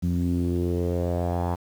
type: tone with low-pass filter sweep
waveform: sawtooth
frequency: 87.31 Hz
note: F2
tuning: in tune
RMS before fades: -25 dBFS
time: 0.02-1.56 s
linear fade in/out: 20 ms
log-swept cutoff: 200 to 920 Hz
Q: 3.6
effects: 8-bit